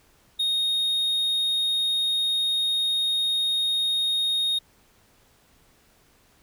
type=tone; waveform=triangle; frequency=3718 Hz; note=A#7; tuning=5 cents flat; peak=-20 dBFS; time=0.39-4.59 s; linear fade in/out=10 ms; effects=pink hiss -60 dBFS RMS until 6.42 s